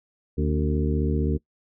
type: harmonic tone with a mistuned harmonic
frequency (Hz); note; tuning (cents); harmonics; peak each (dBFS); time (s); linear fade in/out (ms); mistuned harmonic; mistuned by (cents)
75.5; D2; +48; 1 / 2 / 3 / 4 / 5 / 6; -24 / -27 / -29 / -30 / -31 / -32; 0.37-1.38; 20; 4; -72
effects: noise-tail reverb RT60 0.1 s tail -22 dB re dry